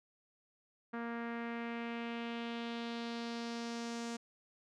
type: tone with low-pass filter sweep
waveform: sawtooth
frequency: 233.7 Hz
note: A#3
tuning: 5 cents sharp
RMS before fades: -41 dBFS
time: 0.93-4.17 s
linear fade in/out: 10 ms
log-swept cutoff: 1600 to 6900 Hz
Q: 2.1
effects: none